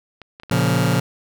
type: clicks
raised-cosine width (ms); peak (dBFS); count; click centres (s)
0.3; -22; 6; 0.217 / 0.399 / 0.434 / 0.497 / 0.536 / 0.573
type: chord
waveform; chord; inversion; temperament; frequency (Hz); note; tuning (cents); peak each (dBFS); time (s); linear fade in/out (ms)
sawtooth; Bb minor; none; just; 116.54 / 139.85 / 174.81; Bb2 / Db3 / F3; 0 / +16 / +2; -16; 0.51-1; 5
effects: none